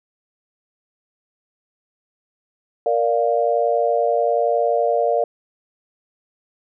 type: chord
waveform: sine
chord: Bb major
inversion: none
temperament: equal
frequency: 466.2 / 587.3 / 698.5 Hz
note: Bb4 / D5 / F5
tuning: 0 / 0 / 0 cents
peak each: -20 dBFS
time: 2.86-5.24 s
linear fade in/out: 2 ms
effects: none